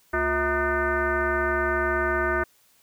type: tone with frequency modulation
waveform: sine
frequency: 932.3 Hz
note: A#5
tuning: in tune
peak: -21 dBFS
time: 0.13-2.44 s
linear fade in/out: 10 ms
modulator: 288 Hz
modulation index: 2.9
effects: white hiss -61 dBFS RMS until 2.82 s